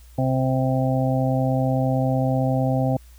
harmonic tone, 130.81 Hz, C3, in tune, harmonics 1 / 2 / 4 / 5 / 6, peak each -21 / -24 / -27 / -28 / -29 dBFS, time 0.18-2.97 s, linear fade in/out 5 ms, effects added 60 Hz sine -44 dBFS peak until 3.18 s + white hiss -56 dBFS RMS until 3.18 s

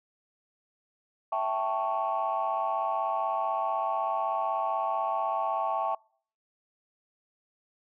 sine chord, A dominant seventh, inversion second, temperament equal, 659.3 / 784 / 880 / 1108.7 Hz, E5 / G5 / A5 / C#6, 0 / 0 / 0 / 0 cents, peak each -31 dBFS, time 1.32-5.95 s, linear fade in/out 5 ms, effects noise-tail reverb RT60 0.5 s tail -26 dB re dry + tanh soft clip ceiling -19 dBFS

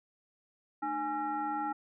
sine tone with frequency modulation, 830.6 Hz, G#5, in tune, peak -31 dBFS, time 0.82-1.73 s, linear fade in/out 10 ms, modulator 527 Hz, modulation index 0.97, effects none

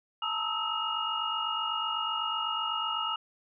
sine tone cluster, 872 / 924 / 1266 / 1314 / 2857 Hz, A5 / A#5 / D#6 / E6 / F7, -16 / -16 / +30 / -6 / +39 cents, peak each -39 / -38 / -36 / -34 / -33 dBFS, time 0.22-3.16 s, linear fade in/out 5 ms, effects none

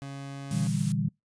30% pulse tone, 138.59 Hz, C#3, in tune, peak -34 dBFS, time 0.02-0.67 s, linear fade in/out 0 ms
sine chord, E half-diminished seventh, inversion second, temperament just, 118.67 / 148.33 / 164.81 / 197.78 Hz, Bb2 / D3 / E3 / G3, +31 / +18 / 0 / +16 cents, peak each -32 / -29 / -31 / -30 dBFS, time 0.51-1.09 s, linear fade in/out 10 ms
blue noise, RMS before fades -38 dBFS, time 0.51-0.92 s, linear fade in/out 0 ms
effects noise-tail reverb RT60 0.2 s tail -26 dB re dry + resampled to 22050 Hz

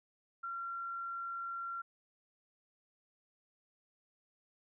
sine tone, 1371 Hz, F6, 32 cents flat, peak -38 dBFS, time 0.43-1.82 s, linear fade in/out 10 ms, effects none

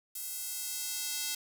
square tone with high-pass filter sweep, 293.7 Hz, D4, in tune, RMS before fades -37 dBFS, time 0.15-1.35 s, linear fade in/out 5 ms, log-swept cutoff 10000 to 4400 Hz, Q 0.77, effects 10-bit

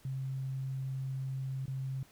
sine tone with dropouts, 133.1 Hz, C3, 30 cents sharp, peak -34 dBFS, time 0.05-2.03 s, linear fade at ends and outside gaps 2 ms, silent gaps 1.657-1.679 s, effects pink hiss -62 dBFS RMS until 2.11 s

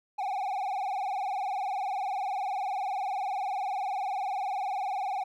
triangle tone with vibrato, 784 Hz, G5, in tune, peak -27 dBFS, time 0.18-5.24 s, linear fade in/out 10 ms, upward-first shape triangle, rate 20 Hz, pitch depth 160 cents each way, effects none

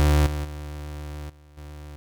35% pulse tone with level steps, 74.4 Hz, D2, 23 cents sharp, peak -14 / -24 / -31 / -47 / -36 dBFS, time 0-1.96 s, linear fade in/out 0 ms, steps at 0.26 / 0.44 / 1.29 / 1.57 s, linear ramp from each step 10 ms, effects none

